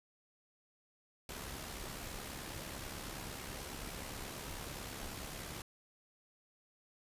pink noise with amplitude modulation, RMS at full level -43 dBFS, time 1.29-5.62 s, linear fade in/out 2 ms, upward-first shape sine, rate 69.3 Hz, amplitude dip 45%, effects resampled to 32000 Hz

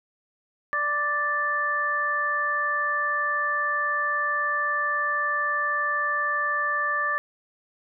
harmonic tone, 587.3 Hz, D5, in tune, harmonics 1 / 2 / 3, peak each -35 / -26 / -25 dBFS, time 0.73-7.18 s, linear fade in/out 0 ms, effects none

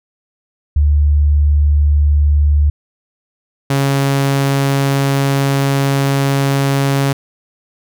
sine / sawtooth tone pair in turn, 73.42 / 138.12 Hz, D2 / C#3, 0 / -6 cents, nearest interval major seventh, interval 1094 cents, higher second, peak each -8 dBFS, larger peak neither, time 0.76-2.7 / 3.7-7.13 s, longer second, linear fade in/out 5 ms, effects none

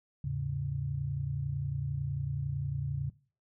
sine tone cluster, 80.9 / 107.9 / 138.9 Hz, E2 / A2 / C#3, -32 / -33 / +4 cents, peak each -40 / -38 / -32 dBFS, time 0.24-3.1 s, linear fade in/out 5 ms, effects noise-tail reverb RT60 0.4 s tail -20 dB re dry

